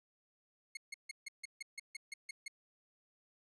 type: tone bursts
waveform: sawtooth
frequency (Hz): 2169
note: C#7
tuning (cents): -38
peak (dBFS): -38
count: 11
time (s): 0.75-2.481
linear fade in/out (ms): 5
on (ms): 21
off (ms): 150
effects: resampled to 24000 Hz